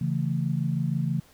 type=chord; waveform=sine; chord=A major; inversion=first; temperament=equal; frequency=138.59 / 164.81 / 220 Hz; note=C#3 / E3 / A3; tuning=0 / 0 / 0 cents; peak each=-27 / -27 / -32 dBFS; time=0.01-1.2 s; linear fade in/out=5 ms; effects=pink hiss -57 dBFS RMS until 1.33 s